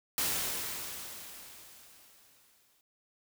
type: noise with exponential decay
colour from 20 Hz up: white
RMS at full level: -30 dBFS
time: 0.18-2.81 s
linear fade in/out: 1 ms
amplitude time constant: 570 ms
effects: none